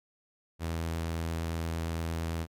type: tone with vibrato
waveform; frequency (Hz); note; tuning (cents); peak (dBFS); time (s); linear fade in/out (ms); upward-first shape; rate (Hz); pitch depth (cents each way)
sawtooth; 82.41; E2; 0; -27; 0.59-2.47; 50; sine; 8.7; 9
effects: MP3 96 kbps